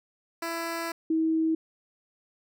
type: tone pair in turn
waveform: 10% pulse / sine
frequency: 333.4 / 321.1 Hz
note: E4 / E4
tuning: +20 / -45 cents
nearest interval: minor second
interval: 65 cents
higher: first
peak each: -22 dBFS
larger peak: neither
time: 0.42-0.92 / 1.1-1.55 s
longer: first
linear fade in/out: 5 ms
effects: none